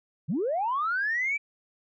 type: linear sweep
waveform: sine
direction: up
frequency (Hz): 123.47 to 2349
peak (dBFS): -24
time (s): 0.28-1.38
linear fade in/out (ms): 20
effects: tanh soft clip ceiling -20 dBFS